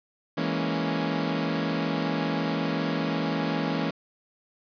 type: chord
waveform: sawtooth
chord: A# half-diminished seventh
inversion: second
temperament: equal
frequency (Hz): 164.81 / 207.7 / 233.1 / 277.2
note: E3 / G#3 / A#3 / C#4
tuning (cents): 0 / 0 / 0 / 0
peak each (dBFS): -26 / -29 / -28 / -26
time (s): 0.37-3.91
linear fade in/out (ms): 10
effects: resampled to 11025 Hz + 8-bit